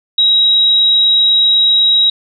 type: tone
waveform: sine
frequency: 3832 Hz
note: A#7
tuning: 47 cents sharp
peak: -7 dBFS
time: 0.18-2.1 s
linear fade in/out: 5 ms
effects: none